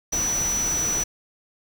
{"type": "tone in noise", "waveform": "sine", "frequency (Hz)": 5920, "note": "F#8", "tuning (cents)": 0, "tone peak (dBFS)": -22, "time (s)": [0.12, 1.04], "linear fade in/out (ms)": 10, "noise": "pink", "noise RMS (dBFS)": -31, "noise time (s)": [0.12, 1.04], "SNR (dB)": 6, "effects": []}